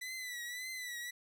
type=tone with vibrato; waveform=sawtooth; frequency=1983 Hz; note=B6; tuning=7 cents sharp; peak=-37 dBFS; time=0.01-1.11 s; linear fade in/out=10 ms; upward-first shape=triangle; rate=1.8 Hz; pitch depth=78 cents each way; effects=none